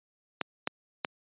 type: clicks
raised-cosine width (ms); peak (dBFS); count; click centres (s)
0.3; -12; 3; 0.413 / 0.674 / 1.048
effects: high-pass 200 Hz 12 dB/octave + resampled to 8000 Hz